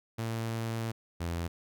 sawtooth tone pair in turn, 113.7 / 84.88 Hz, A#2 / F2, -43 / -49 cents, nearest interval perfect fourth, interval 506 cents, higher first, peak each -28 dBFS, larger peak neither, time 0.18-0.92 / 1.2-1.48 s, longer first, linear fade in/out 10 ms, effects none

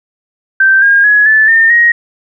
sine tone with pitch steps, 1560 / 1619.7 / 1681.7 / 1746 / 1812.8 / 1882.1 Hz, G6 / G#6 / G#6 / A6 / A#6 / A#6, -9 / -44 / +21 / -14 / -49 / +16 cents, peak -4 dBFS, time 0.6-1.92 s, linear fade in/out 5 ms, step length 220 ms, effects none

